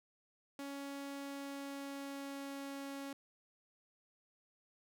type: tone with pitch glide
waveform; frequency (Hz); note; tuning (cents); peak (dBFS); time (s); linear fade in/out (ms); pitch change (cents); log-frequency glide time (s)
sawtooth; 279.2 to 276.8; C#4 to C#4; +13 to -2; -39; 0.59-3.13; 2; -15; 1.16-2.89
effects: none